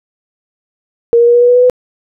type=tone with pitch steps; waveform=sine; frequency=468.5 / 472.8 / 477.2 / 481.7 / 486.1 / 490.7 / 495.2 / 499.8 Hz; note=A#4 / A#4 / A#4 / B4 / B4 / B4 / B4 / B4; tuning=+9 / +24 / +41 / -43 / -28 / -11 / +5 / +21 cents; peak=-4 dBFS; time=1.13-1.698 s; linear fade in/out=0 ms; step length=71 ms; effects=none